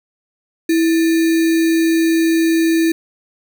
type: tone with sample-and-hold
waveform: sine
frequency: 327.5 Hz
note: E4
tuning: 11 cents flat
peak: -11 dBFS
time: 0.69-2.92 s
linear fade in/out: 5 ms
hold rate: 2100 Hz
effects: none